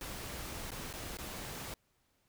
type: noise with dropouts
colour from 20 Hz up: pink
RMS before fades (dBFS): -43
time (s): 0.01-1.74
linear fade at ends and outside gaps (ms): 1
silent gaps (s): 0.706-0.717 / 0.929-0.937 / 1.171-1.186
effects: pink hiss -75 dBFS RMS until 2.28 s